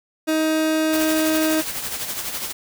30% pulse tone, 314.7 Hz, D#4, 20 cents sharp, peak -15 dBFS, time 0.27-1.62 s, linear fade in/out 20 ms
white noise with tremolo, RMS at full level -26 dBFS, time 0.92-2.53 s, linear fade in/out 20 ms, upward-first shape sine, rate 12 Hz, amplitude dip 50%
effects none

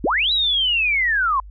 sine linear two-way sweep, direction up then down, 185.4 to 3951 to 1006 Hz, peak -16 dBFS, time 0.04-1.4 s, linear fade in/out 2 ms, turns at 0.32 s, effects added 50 Hz sine -36 dBFS peak until 1.5 s

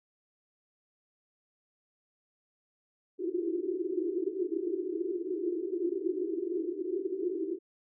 pink band-pass noise, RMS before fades -33 dBFS, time 3.18-7.59 s, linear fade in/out 50 ms, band 330 to 390 Hz, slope 96 dB/octave, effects none

